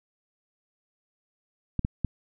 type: clicks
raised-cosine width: 5 ms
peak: -13 dBFS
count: 3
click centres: 1.793 / 1.849 / 2.047 s
effects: none